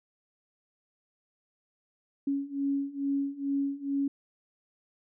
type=beating tone pair; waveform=sine; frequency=277.2 / 279.5 Hz; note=C#4 / C#4; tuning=0 / +14 cents; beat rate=2.3 Hz; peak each=-32 / -30 dBFS; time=2.27-4.08 s; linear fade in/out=5 ms; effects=none